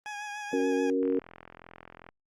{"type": "tone with vibrato", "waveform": "20% pulse", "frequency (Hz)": 830.6, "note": "G#5", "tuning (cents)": 0, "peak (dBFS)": -31, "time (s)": [0.06, 0.9], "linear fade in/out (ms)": 0, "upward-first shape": "triangle", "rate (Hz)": 6.9, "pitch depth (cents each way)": 33}
{"type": "chord", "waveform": "sine", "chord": "F# major", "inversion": "second", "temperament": "equal", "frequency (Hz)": [277.2, 370, 466.2], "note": ["C#4", "F#4", "A#4"], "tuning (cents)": [0, 0, 0], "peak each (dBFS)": [-28, -31, -28], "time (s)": [0.53, 1.19], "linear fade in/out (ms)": 2}
{"type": "click train", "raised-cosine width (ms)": 0.5, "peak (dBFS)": -31, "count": 46, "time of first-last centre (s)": [1.03, 2.089], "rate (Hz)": 42.5}
{"effects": ["low-pass 7000 Hz 12 dB/octave", "Opus 32 kbps"]}